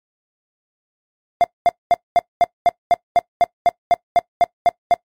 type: tone bursts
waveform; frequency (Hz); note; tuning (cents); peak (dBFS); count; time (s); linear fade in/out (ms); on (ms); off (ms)
triangle; 698.5; F5; 0; -7; 15; 1.41-4.94; 0; 30; 220
effects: noise-tail reverb RT60 0.1 s tail -22 dB re dry + MP3 96 kbps